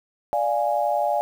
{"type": "chord", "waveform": "sine", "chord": "D diminished", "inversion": "none", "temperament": "equal", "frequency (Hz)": [587.3, 698.5, 830.6], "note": ["D5", "F5", "Ab5"], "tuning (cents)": [0, 0, 0], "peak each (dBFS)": [-24, -24, -24], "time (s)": [0.33, 1.21], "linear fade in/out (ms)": 0, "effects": ["8-bit"]}